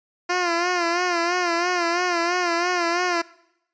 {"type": "tone with vibrato", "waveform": "10% pulse", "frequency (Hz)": 349.2, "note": "F4", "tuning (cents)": 0, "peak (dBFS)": -12, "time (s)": [0.29, 3.22], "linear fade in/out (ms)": 10, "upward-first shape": "sine", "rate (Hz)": 3, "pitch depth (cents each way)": 66, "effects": ["noise-tail reverb RT60 0.8 s tail -22 dB re dry", "resampled to 16000 Hz"]}